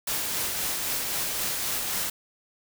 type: noise with tremolo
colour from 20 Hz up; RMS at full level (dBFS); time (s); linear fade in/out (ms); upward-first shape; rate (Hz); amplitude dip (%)
white; -28; 0.07-2.1; 5; sine; 3.8; 25
effects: none